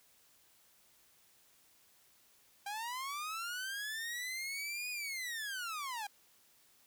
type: linear two-way sweep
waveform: sawtooth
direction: up then down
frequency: 790 to 2489 to 790 Hz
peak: -35 dBFS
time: 2.66-6.07 s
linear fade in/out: 5 ms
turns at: 4.9 s
effects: white hiss -67 dBFS RMS until 6.86 s